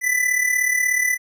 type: tone with amplitude modulation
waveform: square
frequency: 1993 Hz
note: B6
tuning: 15 cents sharp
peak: -15 dBFS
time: 0.01-1.18 s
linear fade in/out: 50 ms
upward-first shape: sine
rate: 36.6 Hz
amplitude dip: 65%
effects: none